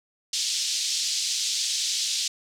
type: band-pass noise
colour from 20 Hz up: pink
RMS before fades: -27 dBFS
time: 0.33-2.28 s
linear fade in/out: 5 ms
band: 3600 to 7200 Hz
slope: 24 dB/octave
effects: none